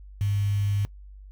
sine tone with quantisation, 101.3 Hz, G#2, 43 cents flat, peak -22 dBFS, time 0.21-0.85 s, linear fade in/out 0 ms, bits 7, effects noise-tail reverb RT60 0.1 s tail -21 dB re dry + added 49 Hz sine -42 dBFS peak until 1.31 s

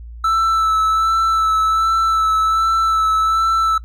triangle tone with vibrato, 1318.5 Hz, E6, in tune, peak -11 dBFS, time 0.24-3.78 s, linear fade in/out 5 ms, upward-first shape sine, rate 1.3 Hz, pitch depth 18 cents each way, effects noise-tail reverb RT60 0.1 s tail -18 dB re dry + added 58 Hz sine -31 dBFS peak until 3.84 s

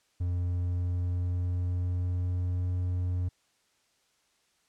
triangle tone with pitch glide, 88.5 to 89.89 Hz, F2 to F#2, +23 to -50 cents, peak -25 dBFS, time 0.2-3.29 s, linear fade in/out 10 ms, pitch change +27 cents, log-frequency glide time 0.36-2.71 s, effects white hiss -70 dBFS RMS until 4.68 s + low-pass 8000 Hz 12 dB/octave

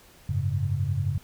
sine chord, F# suspended second, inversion none, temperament equal, 92.5 / 103.83 / 138.59 Hz, F#2 / G#2 / C#3, 0 / 0 / 0 cents, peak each -28 dBFS, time 0.29-1.18 s, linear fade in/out 5 ms, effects pink hiss -54 dBFS RMS until 1.23 s

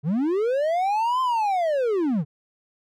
triangle linear two-way sweep, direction up then down, 131.2 to 1046.5 to 131.2 Hz, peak -18 dBFS, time 0.03-2.25 s, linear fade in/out 50 ms, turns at 1.21 s, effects none

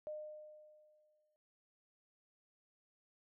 sine tone with exponential decay, 609 Hz, D#5, 37 cents flat, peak -40 dBFS, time 0.07-1.36 s, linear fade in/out 0 ms, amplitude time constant 280 ms, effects none

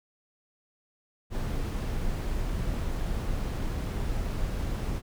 brown noise, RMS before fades -30 dBFS, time 1.3-5.02 s, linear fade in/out 50 ms, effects none

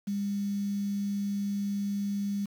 sine tone with quantisation, 201.2 Hz, G3, 45 cents sharp, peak -28 dBFS, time 0.07-2.46 s, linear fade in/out 10 ms, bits 8, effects none

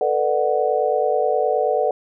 sine chord, B minor seventh, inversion third, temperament just, 444.5 / 493.9 / 592.7 / 740.8 Hz, A4 / B4 / D5 / F#5, +18 / 0 / +16 / +2 cents, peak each -22 dBFS, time 0.01-1.91 s, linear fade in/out 2 ms, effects none

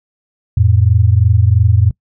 sine tone pair together, 88.4 / 111.38 Hz, F2 / A2, +22 / +22 cents, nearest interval major third, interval 400 cents, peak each -10 dBFS, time 0.57-1.91 s, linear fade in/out 5 ms, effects noise-tail reverb RT60 0.1 s tail -25 dB re dry

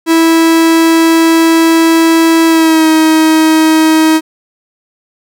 45% pulse tone with pitch glide, 327.6 to 316.8 Hz, E4 to D#4, -11 to +31 cents, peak -5 dBFS, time 0.06-4.21 s, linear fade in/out 50 ms, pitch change -58 cents, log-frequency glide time 2.47-2.88 s, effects none

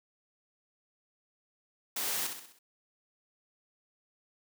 white noise with echo, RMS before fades -34 dBFS, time 1.96-2.27 s, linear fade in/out 5 ms, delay 64 ms, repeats 5, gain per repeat -6 dB, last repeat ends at 2.59 s, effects high-pass 200 Hz 12 dB/octave

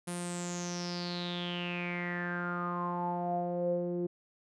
sawtooth tone with low-pass filter sweep, 175.6 Hz, F3, 10 cents sharp, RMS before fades -35 dBFS, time 0.07-4.07 s, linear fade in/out 10 ms, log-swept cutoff 10000 to 390 Hz, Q 8.9, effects none

